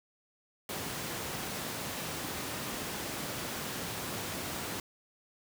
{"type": "high-pass noise", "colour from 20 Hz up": "pink", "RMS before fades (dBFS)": -38, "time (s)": [0.69, 4.8], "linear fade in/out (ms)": 2, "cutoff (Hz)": 110, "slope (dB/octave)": 12, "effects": []}